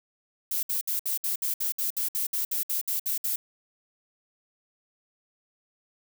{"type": "noise bursts", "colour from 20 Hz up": "violet", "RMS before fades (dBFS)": -28, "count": 16, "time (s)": [0.51, 3.36], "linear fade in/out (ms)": 5, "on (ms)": 120, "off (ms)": 62, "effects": []}